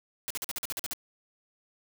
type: noise bursts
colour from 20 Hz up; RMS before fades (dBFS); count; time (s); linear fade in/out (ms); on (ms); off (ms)
white; -34; 10; 0.28-0.934; 0; 24; 46
effects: none